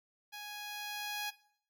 10% pulse tone with level ramp, 830.6 Hz, G#5, in tune, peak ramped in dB -36 to -27 dBFS, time 0.32-1.31 s, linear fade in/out 20 ms, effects noise-tail reverb RT60 0.6 s tail -18 dB re dry

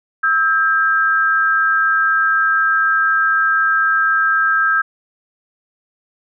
sine tone pair together, 1301.8 / 1596 Hz, E6 / G6, -22 / +31 cents, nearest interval major third, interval 353 cents, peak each -16 / -14 dBFS, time 0.23-4.82 s, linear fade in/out 10 ms, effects none

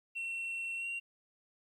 sine tone with pitch glide, 2715 to 2756 Hz, F7 to F7, -50 to -24 cents, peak -33 dBFS, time 0.15-1 s, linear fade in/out 20 ms, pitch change +26 cents, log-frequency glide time 0.77-0.88 s, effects tanh soft clip ceiling -35 dBFS + 12-bit

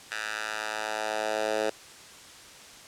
10% pulse tone with high-pass filter sweep, 108.1 Hz, A2, 30 cents flat, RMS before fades -31 dBFS, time 0.11-1.7 s, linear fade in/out 5 ms, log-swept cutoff 1600 to 480 Hz, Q 1.7, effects white hiss -48 dBFS RMS until 2.87 s + low-pass 8000 Hz 12 dB/octave

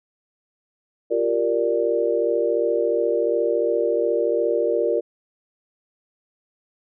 sine chord, G minor seventh, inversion third, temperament equal, 349.2 / 392 / 466.2 / 587.3 Hz, F4 / G4 / Bb4 / D5, 0 / 0 / 0 / 0 cents, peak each -25 / -27 / -21 / -24 dBFS, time 1.1-5.01 s, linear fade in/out 20 ms, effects none

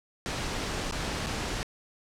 pink noise with dropouts, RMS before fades -32 dBFS, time 0.26-1.63 s, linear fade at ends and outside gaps 0 ms, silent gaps 0.911-0.923 / 1.262-1.268 s, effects low-pass 7000 Hz 12 dB/octave

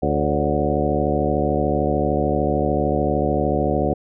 harmonic tone with a mistuned harmonic, 73.42 Hz, D2, in tune, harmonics 1 / 2 / 3 / 4 / 5 / 6 / 7 / 8 / 10, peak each -26 / -26 / -26 / -26 / -26 / -26 / -26 / -26 / -26 dBFS, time 0.02-3.94 s, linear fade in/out 10 ms, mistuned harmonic 7, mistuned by +54 cents, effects none

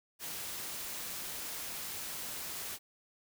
white noise, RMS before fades -41 dBFS, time 0.19-2.79 s, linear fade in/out 50 ms, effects none

